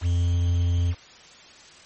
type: tone with quantisation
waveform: triangle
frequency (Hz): 87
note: F2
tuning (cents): -6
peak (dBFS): -17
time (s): 0.01-0.95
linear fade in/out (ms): 50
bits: 7
effects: white hiss -48 dBFS RMS until 1.85 s + MP3 32 kbps